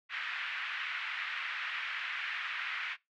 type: band-pass noise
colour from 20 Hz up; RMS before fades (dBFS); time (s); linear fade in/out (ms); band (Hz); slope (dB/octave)
pink; -38; 0.09-2.97; 50; 1500 to 2700; 24
effects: noise-tail reverb RT60 0.2 s tail -22 dB re dry